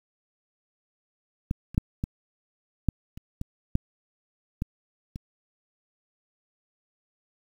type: clicks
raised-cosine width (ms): 5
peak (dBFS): -13 / -29 / -8 / -15 / -9 / -28 / -19 / -10 / -15 / -23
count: 10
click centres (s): 1.511 / 1.746 / 1.779 / 2.039 / 2.887 / 3.175 / 3.414 / 3.754 / 4.621 / 5.159
effects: 8-bit